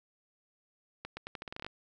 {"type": "accelerating click train", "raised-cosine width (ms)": 0.3, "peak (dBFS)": -24, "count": 12, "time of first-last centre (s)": [1.05, 1.665], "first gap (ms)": 120, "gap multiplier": 0.83, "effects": []}